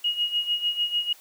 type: tone with tremolo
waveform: sine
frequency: 2883 Hz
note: F#7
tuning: 46 cents flat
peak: -20 dBFS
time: 0.04-1.13 s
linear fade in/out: 5 ms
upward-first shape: sine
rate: 6.7 Hz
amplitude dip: 75%
effects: white hiss -52 dBFS RMS until 1.2 s + high-pass 400 Hz 12 dB/octave